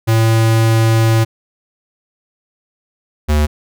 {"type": "tone pair in turn", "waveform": "square", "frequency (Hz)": [112.6, 75.15], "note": ["A2", "D2"], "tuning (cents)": [40, 40], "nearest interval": "perfect fifth", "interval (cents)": 700, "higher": "first", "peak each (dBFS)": [-10, -11], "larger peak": "first", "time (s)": [[0.07, 1.25], [3.28, 3.47]], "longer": "first", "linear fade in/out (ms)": 20, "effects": []}